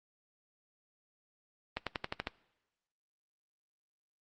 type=accelerating click train; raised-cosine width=0.3 ms; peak=-17 dBFS; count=7; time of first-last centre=1.77-2.271 s; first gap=97 ms; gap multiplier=0.94; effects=noise-tail reverb RT60 1.0 s tail -22 dB re dry + Opus 24 kbps